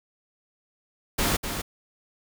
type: noise with echo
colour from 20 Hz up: pink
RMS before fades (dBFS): -24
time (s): 1.18-1.37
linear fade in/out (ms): 10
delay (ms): 250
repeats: 1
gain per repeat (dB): -7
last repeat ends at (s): 1.62
effects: none